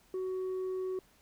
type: tone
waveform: sine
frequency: 373.4 Hz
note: F#4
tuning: 16 cents sharp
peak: -30 dBFS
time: 0.14-0.99 s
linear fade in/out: 2 ms
effects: tanh soft clip ceiling -32 dBFS + pink hiss -65 dBFS RMS until 1.21 s